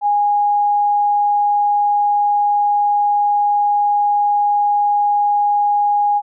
sine tone, 823 Hz, G#5, 16 cents flat, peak -12 dBFS, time 0.01-6.22 s, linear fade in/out 50 ms, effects none

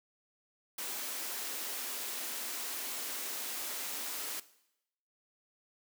white high-pass noise, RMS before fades -39 dBFS, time 0.78-4.4 s, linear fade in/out 5 ms, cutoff 230 Hz, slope 48 dB/octave, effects noise-tail reverb RT60 0.8 s tail -17 dB re dry

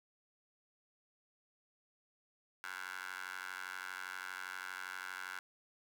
15% pulse tone with high-pass filter, 92.5 Hz, F#2, in tune, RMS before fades -45 dBFS, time 2.64-5.39 s, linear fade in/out 0 ms, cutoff 1400 Hz, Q 4.1, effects none

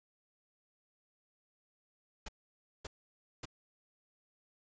pink noise bursts, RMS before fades -43 dBFS, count 3, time 2.26-3.455 s, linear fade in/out 5 ms, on 25 ms, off 560 ms, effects resampled to 16000 Hz

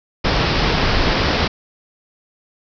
pink low-pass noise, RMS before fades -17 dBFS, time 0.24-1.48 s, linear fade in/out 10 ms, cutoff 5400 Hz, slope 96 dB/octave, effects none

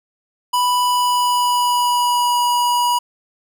square tone with pitch glide, 987.8 to 969.7 Hz, B5 to B5, 0 to -32 cents, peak -15 dBFS, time 0.53-2.99 s, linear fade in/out 10 ms, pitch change -32 cents, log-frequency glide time 0.84-2.39 s, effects 9-bit

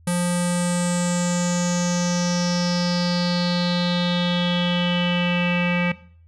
square tone with low-pass filter sweep, 176 Hz, F3, 14 cents sharp, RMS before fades -21 dBFS, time 0.07-5.92 s, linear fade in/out 5 ms, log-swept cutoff 10000 to 2400 Hz, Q 6.4, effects noise-tail reverb RT60 0.5 s tail -18 dB re dry + added 83 Hz sine -48 dBFS peak until 6.27 s

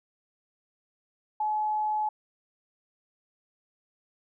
sine tone, 853 Hz, G#5, 46 cents sharp, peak -25 dBFS, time 1.4-2.09 s, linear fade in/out 5 ms, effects none

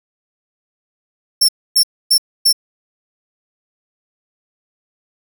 sawtooth tone bursts, 5410 Hz, E8, 44 cents sharp, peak -6 dBFS, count 4, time 1.41-2.528 s, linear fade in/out 10 ms, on 77 ms, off 270 ms, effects none

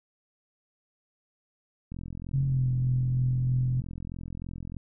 click train, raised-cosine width 5 ms, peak -26 dBFS, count 124, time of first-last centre 1.92-4.767 s, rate 43.2 Hz
sine tone with pitch glide, 136.3 to 126.44 Hz, C#3 to B2, -29 to +41 cents, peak -23 dBFS, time 2.33-3.81 s, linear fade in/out 10 ms, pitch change -130 cents, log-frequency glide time 2.44-2.68 s
effects none

